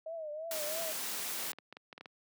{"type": "tone with vibrato", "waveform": "sine", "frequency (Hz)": 629, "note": "D#5", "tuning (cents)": 19, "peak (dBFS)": -38, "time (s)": [0.06, 0.92], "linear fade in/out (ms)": 5, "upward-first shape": "triangle", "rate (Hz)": 3, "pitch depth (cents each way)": 120}
{"type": "noise", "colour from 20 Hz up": "white", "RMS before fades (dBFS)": -38, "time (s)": [0.51, 1.52], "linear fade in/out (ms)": 2}
{"type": "clicks", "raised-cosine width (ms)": 0.3, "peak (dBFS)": -31, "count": 11, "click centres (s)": [1.39, 1.43, 1.495, 1.532, 1.586, 1.726, 1.769, 1.928, 1.979, 2.01, 2.058]}
{"effects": ["high-pass 200 Hz 12 dB/octave"]}